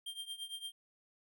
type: tone with tremolo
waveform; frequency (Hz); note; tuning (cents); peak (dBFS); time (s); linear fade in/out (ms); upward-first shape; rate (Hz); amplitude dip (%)
square; 3183; G7; +26; -39; 0.06-0.72; 5; triangle; 8.8; 90
effects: none